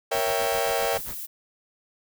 40% pulse chord, A# diminished seventh, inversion none, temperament equal, 466.2 / 554.4 / 659.3 / 784 Hz, A#4 / C#5 / E5 / G5, 0 / 0 / 0 / 0 cents, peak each -28 dBFS, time 0.11-0.98 s, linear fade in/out 10 ms
violet noise, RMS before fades -35 dBFS, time 0.12-1.27 s, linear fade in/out 20 ms
pink noise with tremolo, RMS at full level -39 dBFS, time 0.13-1.19 s, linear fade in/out 20 ms, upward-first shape sine, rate 7.5 Hz, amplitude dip 100%
effects none

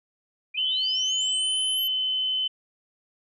sine linear sweep, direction up, 2349 to 11980 Hz, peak -31 dBFS, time 0.54-1.88 s, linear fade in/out 10 ms
sine tone, 3044 Hz, F#7, 48 cents sharp, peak -23 dBFS, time 0.57-2.48 s, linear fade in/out 10 ms
effects none

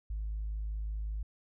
sine tone, 52.7 Hz, G#1, 26 cents sharp, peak -32 dBFS, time 0.1-1.23 s, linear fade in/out 5 ms, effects tanh soft clip ceiling -30 dBFS

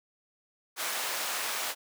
pink high-pass noise, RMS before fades -33 dBFS, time 0.76-1.75 s, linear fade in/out 50 ms, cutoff 790 Hz, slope 12 dB/octave, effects none

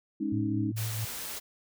sine chord, Ab suspended fourth, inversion none, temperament just, 207.7 / 276.9 / 311.5 Hz, Ab3 / Db4 / Eb4, 0 / -2 / +2 cents, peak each -34 / -33 / -31 dBFS, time 0.2-0.72 s, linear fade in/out 10 ms
sine tone with tremolo, 110 Hz, A2, in tune, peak -29 dBFS, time 0.32-1.05 s, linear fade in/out 5 ms, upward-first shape triangle, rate 4.5 Hz, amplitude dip 45%
white noise, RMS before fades -38 dBFS, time 0.76-1.4 s, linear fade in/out 20 ms
effects none

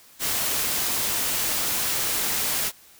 white noise, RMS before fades -25 dBFS, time 0.19-2.72 s, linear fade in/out 50 ms, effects white hiss -52 dBFS RMS until 2.99 s

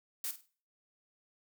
blue noise with echo, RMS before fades -37 dBFS, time 0.24-0.31 s, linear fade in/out 2 ms, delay 50 ms, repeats 3, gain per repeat -12 dB, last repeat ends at 0.46 s, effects noise-tail reverb RT60 0.4 s tail -17 dB re dry

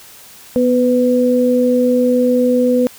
sine tone pair together, 247.1 / 499.4 Hz, B3 / B4, +1 / +19 cents, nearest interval octave, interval 1218 cents, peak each -13 dBFS, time 0.56-2.87 s, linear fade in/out 0 ms, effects white hiss -40 dBFS RMS until 2.98 s

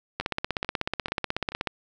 two click trains, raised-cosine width 0.3 ms, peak -10 / -23 dBFS, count 25 / 4, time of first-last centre 0.2-1.672 / 0.21-1.52 s, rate 16.3 / 2.29 Hz, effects none

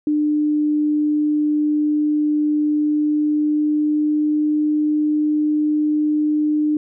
sine tone with pitch glide, 299.8 to 301.9 Hz, D4 to D4, +36 to +48 cents, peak -15 dBFS, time 0.07-6.77 s, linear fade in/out 2 ms, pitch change +12 cents, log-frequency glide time 2.92-4.56 s, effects none

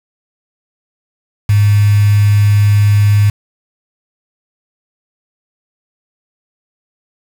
sine tone with quantisation, 103 Hz, G#2, 14 cents flat, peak -6 dBFS, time 1.49-3.3 s, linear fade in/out 5 ms, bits 4, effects none

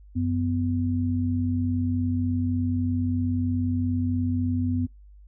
sine tone pair together, 93.71 / 250.5 Hz, F#2 / B3, +23 / +25 cents, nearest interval octave + perfect fourth, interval 1702 cents, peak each -25 dBFS, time 0.15-4.87 s, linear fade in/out 20 ms, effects noise-tail reverb RT60 0.2 s tail -26 dB re dry + added 50 Hz sine -46 dBFS peak until 5.27 s

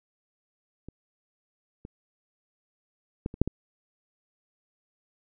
clicks, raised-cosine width 3 ms, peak -28 / -27 / -16 / -27 / -6 / -16 dBFS, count 6, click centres 0.886 / 1.851 / 3.261 / 3.341 / 3.416 / 3.476 s, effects none

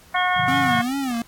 harmonic tone, 363.2 Hz, F#4, 32 cents flat, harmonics 2 / 3 / 4 / 5 / 6, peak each -22 / -24 / -25 / -26 / -27 dBFS, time 0.14-0.82 s, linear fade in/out 10 ms
sine tone with tremolo, 3253 Hz, G#7, 37 cents flat, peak -26 dBFS, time 0.16-0.84 s, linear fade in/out 2 ms, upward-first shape triangle, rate 5.6 Hz, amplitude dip 85%
sine chord, G dominant seventh, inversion none, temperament equal, 98 / 123.47 / 146.83 / 174.61 Hz, G2 / B2 / D3 / F3, 0 / 0 / 0 / 0 cents, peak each -35 / -32 / -32 / -32 dBFS, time 0.36-0.82 s, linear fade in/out 10 ms
square tone with vibrato, 254.2 Hz, C4, 50 cents flat, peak -23 dBFS, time 0.48-1.22 s, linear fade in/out 2 ms, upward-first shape sine, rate 2.5 Hz, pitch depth 160 cents each way
effects pink hiss -50 dBFS RMS until 1.27 s + AAC 64 kbps

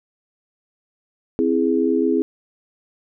sine chord, C augmented, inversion none, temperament equal, 261.6 / 329.6 / 415.3 Hz, C4 / E4 / G#4, 0 / 0 / 0 cents, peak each -20 dBFS, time 1.39-2.22 s, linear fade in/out 0 ms, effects none

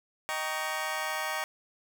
20% pulse chord, Eb dominant seventh, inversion none, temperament just, 622.3 / 777.8 / 933.4 / 1120.1 Hz, Eb5 / G5 / Bb5 / Db6, 0 / -14 / +2 / +18 cents, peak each -32 dBFS, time 0.29-1.44 s, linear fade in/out 0 ms, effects none

